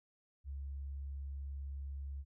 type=tone; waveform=sine; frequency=69.3 Hz; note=C#2; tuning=in tune; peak=-40 dBFS; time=0.44-2.25 s; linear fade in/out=50 ms; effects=none